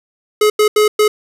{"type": "tone bursts at uneven times", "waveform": "square", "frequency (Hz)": 424, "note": "G#4", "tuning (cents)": 36, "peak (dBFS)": -9, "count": 4, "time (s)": [[0.41, 0.5], [0.59, 0.68], [0.76, 0.88], [0.99, 1.08]], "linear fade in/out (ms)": 5, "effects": ["resampled to 32000 Hz", "7-bit"]}